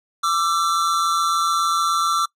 square tone pair together, 1174.7 / 1341.6 Hz, D6 / E6, 0 / +30 cents, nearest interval major second, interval 230 cents, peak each -21 dBFS, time 0.23-2.26 s, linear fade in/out 10 ms, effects noise-tail reverb RT60 0.1 s tail -23 dB re dry + low-pass 10000 Hz 12 dB/octave

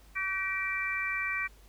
harmonic tone with a mistuned harmonic, 382.5 Hz, G4, 42 cents flat, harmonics 3 / 4 / 5 / 6, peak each -39 / -38 / -35 / -32 dBFS, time 0.15-1.48 s, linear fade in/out 20 ms, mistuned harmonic 6, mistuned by +35 cents, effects added 50 Hz sine -54 dBFS peak until 1.68 s + pink hiss -61 dBFS RMS until 1.68 s

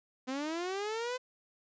sawtooth linear sweep, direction up, 251.6 to 512 Hz, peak -30 dBFS, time 0.27-1.18 s, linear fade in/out 20 ms, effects resampled to 16000 Hz

